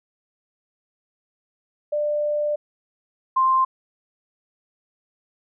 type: tone pair in turn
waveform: sine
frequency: 594 / 1048.3 Hz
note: D5 / C6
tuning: +20 / +3 cents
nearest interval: minor seventh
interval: 983 cents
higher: second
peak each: -20 / -15 dBFS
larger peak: second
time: 1.92-2.56 / 3.36-3.65 s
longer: first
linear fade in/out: 10 ms
effects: none